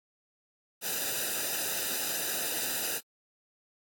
white noise with comb filter, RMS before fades -32 dBFS, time 0.81-3.01 s, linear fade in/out 50 ms, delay 0.91 ms, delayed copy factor -0.85, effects AAC 64 kbps

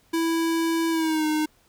square tone with pitch glide, 329.6 to 307.5 Hz, E4 to D#4, 0 to -20 cents, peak -22 dBFS, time 0.13-1.46 s, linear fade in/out 10 ms, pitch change -120 cents, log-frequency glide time 0.9-1.26 s, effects pink hiss -61 dBFS RMS until 1.68 s

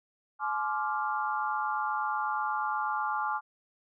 sine chord, D half-diminished seventh, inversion second, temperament equal with one note detuned, 851.5 / 1046.5 / 1174.7 / 1396.9 Hz, Ab5 / C6 / D6 / F6, +43 / 0 / 0 / 0 cents, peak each -32 / -37 / -33 / -35 dBFS, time 0.39-3.41 s, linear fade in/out 50 ms, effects none

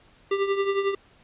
square tone with tremolo, 395 Hz, G4, 13 cents sharp, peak -20 dBFS, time 0.31-0.95 s, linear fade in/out 5 ms, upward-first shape triangle, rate 11 Hz, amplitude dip 70%, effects pink hiss -57 dBFS RMS until 1.23 s + resampled to 8000 Hz

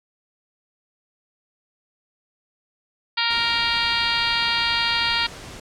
harmonic tone, 466.2 Hz, A#4, in tune, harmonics 2 / 3 / 4 / 5 / 6 / 7 / 8 / 9 / 10, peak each -28 / -28 / -28 / -28 / -28 / -28 / -28 / -28 / -28 dBFS, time 3.17-5.27 s, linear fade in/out 10 ms
pink noise, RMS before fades -38 dBFS, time 3.3-5.6 s, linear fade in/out 5 ms
effects low-pass 8000 Hz 12 dB/octave

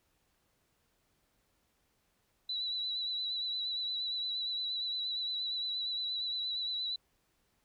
sine tone with vibrato, 3951 Hz, B7, in tune, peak -33 dBFS, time 2.49-6.96 s, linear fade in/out 5 ms, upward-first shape triangle, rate 8.6 Hz, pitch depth 41 cents each way, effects pink hiss -75 dBFS RMS until 7.64 s

